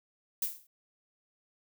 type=noise with exponential decay; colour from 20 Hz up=violet; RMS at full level=-28 dBFS; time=0.42-0.67 s; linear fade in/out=5 ms; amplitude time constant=54 ms; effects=none